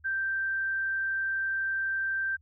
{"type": "tone", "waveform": "sine", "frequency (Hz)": 1568, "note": "G6", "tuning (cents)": 0, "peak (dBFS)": -27, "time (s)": [0.04, 2.37], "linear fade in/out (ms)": 20, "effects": ["added 78 Hz sine -58 dBFS peak until 2.41 s"]}